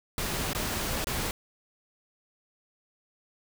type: noise with dropouts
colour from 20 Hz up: pink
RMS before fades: -31 dBFS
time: 0.18-1.31 s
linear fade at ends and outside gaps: 1 ms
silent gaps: 0.532-0.549 / 1.044-1.07 s
effects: none